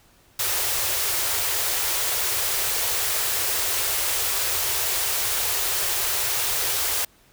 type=band-stop noise; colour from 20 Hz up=white; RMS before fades=-24 dBFS; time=0.39-7.05 s; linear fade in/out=5 ms; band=130 to 340 Hz; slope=96 dB/octave; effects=pink hiss -57 dBFS RMS until 7.32 s